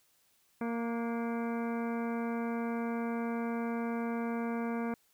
harmonic tone with a mistuned harmonic, 232.4 Hz, A#3, 5 cents flat, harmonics 1 / 2 / 3 / 4 / 5 / 6 / 7 / 9 / 10, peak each -33 / -39 / -43 / -45 / -47 / -49 / -50 / -52 / -53 dBFS, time 0.61-4.94 s, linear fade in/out 2 ms, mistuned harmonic 6, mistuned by +42 cents, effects white hiss -70 dBFS RMS until 5.13 s

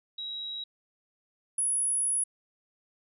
sine tone pair in turn, 3852 / 10284 Hz, B7 / E9, -44 / -44 cents, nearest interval octave + perfect fourth, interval 1700 cents, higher second, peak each -34 / -25 dBFS, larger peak second, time 0.18-0.64 / 1.58-2.24 s, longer second, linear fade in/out 5 ms, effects none

